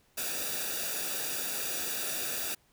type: noise with comb filter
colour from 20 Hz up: white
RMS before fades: -34 dBFS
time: 0.17-2.55 s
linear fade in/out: 10 ms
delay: 0.95 ms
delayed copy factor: -0.7
effects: pink hiss -67 dBFS RMS until 2.72 s